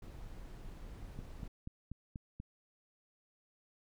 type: noise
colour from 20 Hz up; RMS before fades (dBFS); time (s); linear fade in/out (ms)
brown; -48; 0.02-1.48; 5
type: click train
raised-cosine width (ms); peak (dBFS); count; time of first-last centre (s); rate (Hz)
5; -31; 6; 1.19-2.401; 4.13
effects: none